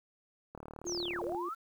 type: click train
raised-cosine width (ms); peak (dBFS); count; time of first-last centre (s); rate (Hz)
1; -31; 31; 0.55-1.348; 37.6
type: tone with tremolo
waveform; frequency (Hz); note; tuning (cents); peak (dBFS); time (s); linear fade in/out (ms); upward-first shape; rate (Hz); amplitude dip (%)
sine; 349.9; F4; +3; -36; 0.85-1.49; 5; sine; 2.5; 25
type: linear two-way sweep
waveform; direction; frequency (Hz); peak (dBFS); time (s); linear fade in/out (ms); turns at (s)
sine; down then up; 6720 to 421.5 to 1395; -36; 0.86-1.55; 20; 1.23
effects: 10-bit